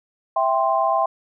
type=chord; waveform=sine; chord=C major; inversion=first; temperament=equal with one note detuned; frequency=659.3 / 787.6 / 1046.5 Hz; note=E5 / G5 / C6; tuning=0 / +8 / 0 cents; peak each=-21 dBFS; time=0.36-1.06 s; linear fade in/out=5 ms; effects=none